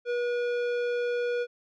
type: tone with tanh clipping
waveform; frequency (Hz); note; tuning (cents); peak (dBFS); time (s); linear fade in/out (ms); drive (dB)
sine; 483.3; B4; -38; -28; 0.05-1.47; 50; 14
effects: none